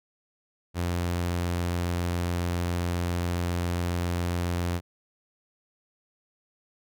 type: tone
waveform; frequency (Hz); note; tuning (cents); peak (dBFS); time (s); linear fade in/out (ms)
sawtooth; 87.31; F2; 0; -22; 0.74-4.81; 50
effects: none